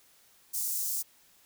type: high-pass noise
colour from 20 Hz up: white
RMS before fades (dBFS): -32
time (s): 0.53-1.03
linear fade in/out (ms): 20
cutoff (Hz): 5900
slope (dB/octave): 24
effects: white hiss -62 dBFS RMS until 1.45 s